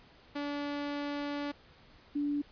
sawtooth / sine tone pair in turn, 288.4 / 289.8 Hz, D4 / D4, -31 / -23 cents, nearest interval unison, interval 8 cents, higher second, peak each -30 / -29 dBFS, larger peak second, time 0.35-1.52 / 2.15-2.42 s, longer first, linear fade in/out 10 ms, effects pink hiss -59 dBFS RMS until 2.51 s + resampled to 11025 Hz

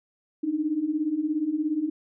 sine beating tone pair, 293.7 / 310.7 Hz, D4 / D#4, 0 / -2 cents, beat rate 17 Hz, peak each -29 / -25 dBFS, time 0.43-1.9 s, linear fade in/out 10 ms, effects none

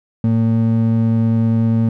triangle ring-modulated tone, 170 Hz, F3, 46 cents flat, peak -7 dBFS, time 0.24-1.89 s, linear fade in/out 0 ms, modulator 57.6 Hz, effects none

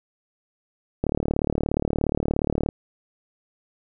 click train, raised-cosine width 2 ms, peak -9 dBFS, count 62, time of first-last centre 1.04-2.689 s, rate 37 Hz, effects none

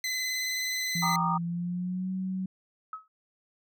20% pulse tone with vibrato, 2028 Hz, B6, 45 cents sharp, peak -24 dBFS, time 0.04-1.16 s, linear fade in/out 2 ms, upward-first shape triangle, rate 19 Hz, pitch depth 27 cents each way
sine tone with pitch glide, 170 to 187.54 Hz, F3 to F#3, -46 to +24 cents, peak -29 dBFS, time 0.95-2.46 s, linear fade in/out 5 ms, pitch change +170 cents, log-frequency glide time 1.44-2.11 s
sine chord, Eb major seventh, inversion first, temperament equal with one note detuned, 784 / 932.3 / 1174.7 / 1228.1 Hz, G5 / Bb5 / D6 / Eb6, 0 / 0 / 0 / -23 cents, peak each -34 / -30 / -34 / -29 dBFS, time 1.02-1.38 s, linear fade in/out 10 ms
sine tone with exponential decay, 1282 Hz, E6, 49 cents flat, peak -31 dBFS, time 2.93-3.08 s, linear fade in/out 2 ms, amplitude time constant 32 ms
effects none

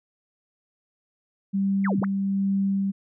sine tone with tremolo, 196 Hz, G3, in tune, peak -20 dBFS, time 1.53-2.92 s, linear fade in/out 20 ms, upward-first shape sine, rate 1.2 Hz, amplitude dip 25%
sine exponential two-way sweep, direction down then up, 2349 to 110 to 2349 Hz, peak -27 dBFS, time 1.84-2.05 s, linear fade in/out 10 ms, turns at 2 s
effects none

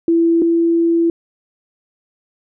sine tone pair in turn, 333.8 / 335.1 Hz, E4 / E4, +22 / +29 cents, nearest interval unison, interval 7 cents, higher second, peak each -10 / -11 dBFS, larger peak first, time 0.08-0.42 / 0.42-1.1 s, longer second, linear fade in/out 2 ms, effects none

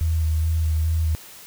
sine tone with vibrato, 79.9 Hz, D#2, 47 cents sharp, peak -18 dBFS, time 0.01-1.15 s, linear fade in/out 0 ms, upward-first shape square, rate 2.4 Hz, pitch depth 20 cents each way, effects white hiss -43 dBFS RMS until 1.46 s

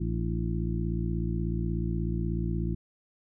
harmonic tone with a mistuned harmonic, 56.5 Hz, A1, 47 cents sharp, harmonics 1 / 2 / 3 / 4 / 5 / 6, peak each -31 / -33 / -32 / -38 / -43 / -37 dBFS, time 0-2.75 s, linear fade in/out 10 ms, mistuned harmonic 5, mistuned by +90 cents, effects none

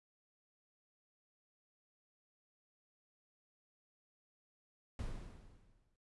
brown noise with exponential decay, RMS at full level -39 dBFS, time 4.99-5.96 s, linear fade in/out 2 ms, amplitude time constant 210 ms, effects noise-tail reverb RT60 0.3 s tail -24 dB re dry + resampled to 24000 Hz

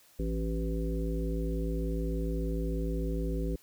harmonic tone with a mistuned harmonic, 55 Hz, A1, in tune, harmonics 1 / 3 / 5 / 7 / 9, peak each -31 / -36 / -38 / -39 / -41 dBFS, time 0.19-3.56 s, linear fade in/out 5 ms, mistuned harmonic 3, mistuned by +35 cents, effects white hiss -61 dBFS RMS until 3.62 s

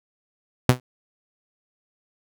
sawtooth tone with exponential decay, 125.7 Hz, B2, 31 cents sharp, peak -5 dBFS, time 0.69-0.8 s, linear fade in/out 2 ms, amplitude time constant 22 ms, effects none

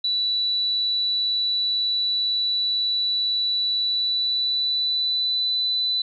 sine tone with pitch glide, 3951 to 3992 Hz, B7 to B7, 0 to +18 cents, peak -20 dBFS, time 0.04-6.02 s, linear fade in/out 5 ms, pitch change +18 cents, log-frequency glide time 3.77-5.52 s, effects none

